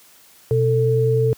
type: tone pair together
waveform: sine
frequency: 124.4 / 444.6 Hz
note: B2 / A4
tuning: +13 / +18 cents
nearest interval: octave + minor seventh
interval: 2205 cents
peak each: -17 dBFS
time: 0.51-1.33 s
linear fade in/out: 0 ms
effects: white hiss -50 dBFS RMS until 1.37 s + high-pass 60 Hz 12 dB/octave